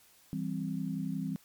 sine chord, C major, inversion first, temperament equal, 164.81 / 196 / 261.6 Hz, E3 / G3 / C4, 0 / 0 / 0 cents, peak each -36 / -36 / -37 dBFS, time 0.33-1.36 s, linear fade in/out 0 ms, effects white hiss -62 dBFS RMS until 1.44 s + MP3 96 kbps

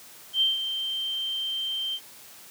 sine tone with ADSR envelope, 3136 Hz, G7, in tune, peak -18 dBFS, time 0.33-2 s, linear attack 80 ms, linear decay 160 ms, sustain -9 dB, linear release 58 ms, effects white hiss -48 dBFS RMS until 2.5 s + high-pass 100 Hz 12 dB/octave

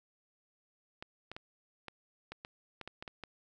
clicks, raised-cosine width 0.3 ms, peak -27 dBFS, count 11, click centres 1.025 / 1.316 / 1.365 / 1.883 / 2.32 / 2.449 / 2.813 / 2.876 / 3.025 / 3.078 / 3.237 s, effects none

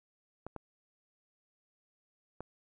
clicks, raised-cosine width 1 ms, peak -27 dBFS, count 3, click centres 0.466 / 0.563 / 2.406 s, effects none

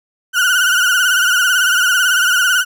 35% pulse tone with vibrato, 1465 Hz, F#6, 18 cents flat, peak -9 dBFS, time 0.33-2.65 s, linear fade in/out 50 ms, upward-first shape triangle, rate 18 Hz, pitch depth 97 cents each way, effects none

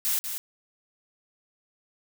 blue noise with echo, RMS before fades -26 dBFS, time 0.05-0.19 s, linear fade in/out 0 ms, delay 190 ms, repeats 1, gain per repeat -7 dB, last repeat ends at 0.38 s, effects none

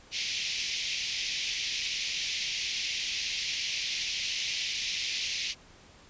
pink band-pass noise, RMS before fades -33 dBFS, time 0.11-5.55 s, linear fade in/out 50 ms, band 2200 to 6200 Hz, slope 48 dB/octave, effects pink hiss -55 dBFS RMS until 6.09 s + resampled to 16000 Hz

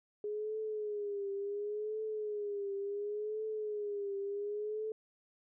sine tone with vibrato, 415.3 Hz, G#4, in tune, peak -35 dBFS, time 0.24-4.92 s, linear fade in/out 2 ms, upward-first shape triangle, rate 0.7 Hz, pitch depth 88 cents each way, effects none

